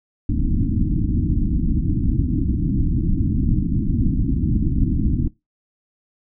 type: low-pass noise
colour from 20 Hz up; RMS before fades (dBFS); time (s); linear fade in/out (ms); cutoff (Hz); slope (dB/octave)
pink; -19; 0.29-5.28; 5; 320; 96
effects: noise-tail reverb RT60 0.2 s tail -20 dB re dry